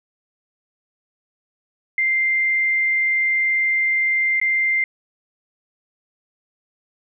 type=tone with dropouts; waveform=sine; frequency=2093 Hz; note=C7; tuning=in tune; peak=-16 dBFS; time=1.98-4.84 s; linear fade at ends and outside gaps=2 ms; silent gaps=4.4-4.414 s; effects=none